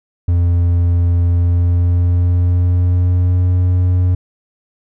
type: tone with pitch glide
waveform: triangle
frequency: 86.8 to 90.02 Hz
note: F2 to F#2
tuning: -10 to -47 cents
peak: -8 dBFS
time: 0.28-4.15 s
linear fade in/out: 5 ms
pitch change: +63 cents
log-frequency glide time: 1.28-3.5 s
effects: none